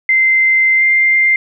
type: tone with pitch glide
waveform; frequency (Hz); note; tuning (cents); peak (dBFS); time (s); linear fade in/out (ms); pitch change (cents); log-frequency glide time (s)
sine; 2078 to 2097; C7 to C7; -12 to +3; -8; 0.09-1.36; 2; +15; 0.77-0.83
effects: none